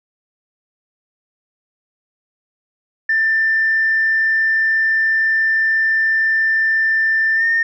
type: tone with pitch glide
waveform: sine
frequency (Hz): 1783 to 1823.6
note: A6 to A#6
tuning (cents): +22 to -39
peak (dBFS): -12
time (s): 3.09-7.63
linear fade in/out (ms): 5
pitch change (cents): +39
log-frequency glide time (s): 7.35-7.44
effects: tanh soft clip ceiling -8 dBFS